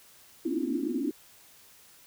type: band-pass noise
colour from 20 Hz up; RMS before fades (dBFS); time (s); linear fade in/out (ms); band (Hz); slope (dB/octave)
pink; -30; 0.45-1.11; 5; 240 to 350; 96
effects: white hiss -56 dBFS RMS until 2.06 s